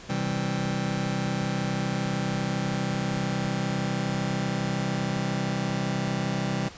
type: chord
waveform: sawtooth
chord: C major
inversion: none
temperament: just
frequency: 130.81 / 163.52 / 196.22 Hz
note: C3 / E3 / G3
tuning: 0 / -14 / +2 cents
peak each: -26 / -27 / -25 dBFS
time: 0.09-6.69 s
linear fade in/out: 10 ms
effects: pink hiss -45 dBFS RMS until 6.77 s + resampled to 16000 Hz